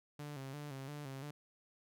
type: tone with vibrato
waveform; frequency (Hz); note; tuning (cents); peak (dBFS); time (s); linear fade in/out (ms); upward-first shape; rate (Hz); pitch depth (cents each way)
sawtooth; 140.8; C#3; +27; -40; 0.19-1.31; 5; square; 2.9; 77
effects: none